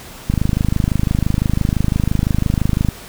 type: click train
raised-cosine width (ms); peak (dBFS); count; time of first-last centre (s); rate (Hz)
5; -3; 68; 0.3-2.887; 25.9
effects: pink hiss -36 dBFS RMS until 3.08 s